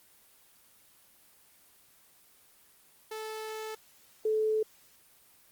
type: tone pair in turn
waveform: sawtooth / sine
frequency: 436.5 / 434.3 Hz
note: A4 / A4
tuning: -14 / -23 cents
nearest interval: unison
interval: 9 cents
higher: first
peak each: -33 / -25 dBFS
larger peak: second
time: 3.11-3.75 / 4.25-4.63 s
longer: first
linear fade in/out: 5 ms
effects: white hiss -61 dBFS RMS until 5.51 s + Opus 24 kbps